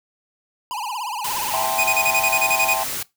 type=tone with vibrato; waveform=square; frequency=916 Hz; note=A#5; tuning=31 cents flat; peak=-26 dBFS; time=0.71-1.65 s; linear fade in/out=0 ms; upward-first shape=triangle; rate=17 Hz; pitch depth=230 cents each way
type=noise; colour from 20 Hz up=white; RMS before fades=-27 dBFS; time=1.24-3.03 s; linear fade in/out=5 ms
type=chord; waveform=triangle; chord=A minor seventh; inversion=second; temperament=equal; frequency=659.3 / 784 / 880 / 1046.5 Hz; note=E5 / G5 / A5 / C6; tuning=0 / 0 / 0 / 0 cents; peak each=-25 / -23 / -25 / -27 dBFS; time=1.53-2.84 s; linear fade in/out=10 ms
type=tone bursts; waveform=45% pulse; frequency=2477 Hz; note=D#7; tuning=8 cents flat; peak=-16 dBFS; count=11; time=1.78-2.741 s; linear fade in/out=10 ms; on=61 ms; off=29 ms
effects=noise-tail reverb RT60 0.2 s tail -21 dB re dry